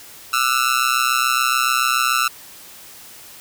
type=tone with amplitude modulation; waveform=sawtooth; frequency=1332 Hz; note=E6; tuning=18 cents sharp; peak=-8 dBFS; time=0.33-2.28 s; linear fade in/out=5 ms; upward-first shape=sine; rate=127 Hz; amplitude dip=100%; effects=white hiss -41 dBFS RMS until 3.4 s

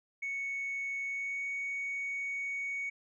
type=tone with pitch glide; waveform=sine; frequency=2217 to 2232 Hz; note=C#7 to C#7; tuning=0 to +11 cents; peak=-32 dBFS; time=0.22-2.9 s; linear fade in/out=10 ms; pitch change=+11 cents; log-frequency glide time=1.05-1.45 s; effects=tanh soft clip ceiling -31 dBFS

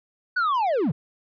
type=linear sweep; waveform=triangle; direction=down; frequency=1513 to 117 Hz; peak=-18 dBFS; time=0.36-0.92 s; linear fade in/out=10 ms; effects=resampled to 11025 Hz

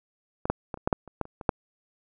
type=clicks; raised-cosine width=1 ms; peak=-15 / -9 / -18 / -29 / -10 / -7 / -30 / -13 / -30 / -24 / -6 dBFS; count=11; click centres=0.455 / 0.5 / 0.742 / 0.774 / 0.875 / 0.928 / 1.077 / 1.213 / 1.254 / 1.412 / 1.492 s; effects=none

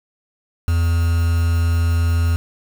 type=tone with quantisation; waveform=triangle; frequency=84.2 Hz; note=E2; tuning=37 cents sharp; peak=-12 dBFS; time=0.68-2.36 s; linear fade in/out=0 ms; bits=5; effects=none

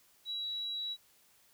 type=tone; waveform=sine; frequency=3899 Hz; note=B7; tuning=23 cents flat; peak=-35 dBFS; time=0.25-0.97 s; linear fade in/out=50 ms; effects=white hiss -66 dBFS RMS until 1.53 s

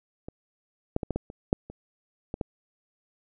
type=clicks; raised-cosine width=2 ms; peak=-24 / -11 / -17 / -15 / -15 / -27 / -7 / -27 / -18 / -15 dBFS; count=10; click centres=0.285 / 0.964 / 1.032 / 1.107 / 1.16 / 1.301 / 1.529 / 1.7 / 2.341 / 2.412 s; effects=none

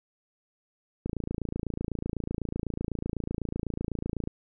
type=click train; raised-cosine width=3 ms; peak=-18 dBFS; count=91; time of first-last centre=1.06-4.274 s; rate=28 Hz; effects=none

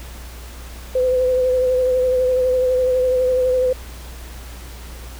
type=tone with vibrato; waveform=sine; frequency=508 Hz; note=B4; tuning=49 cents sharp; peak=-14 dBFS; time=0.95-3.73 s; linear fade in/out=5 ms; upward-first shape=sine; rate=12 Hz; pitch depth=25 cents each way; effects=added 60 Hz sine -33 dBFS peak until 5.19 s + pink hiss -40 dBFS RMS until 5.19 s

